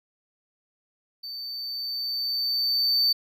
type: tone with level ramp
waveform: triangle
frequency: 4562 Hz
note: C#8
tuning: 49 cents sharp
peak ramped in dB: -33 to -17 dBFS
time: 1.23-3.13 s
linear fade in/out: 10 ms
effects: none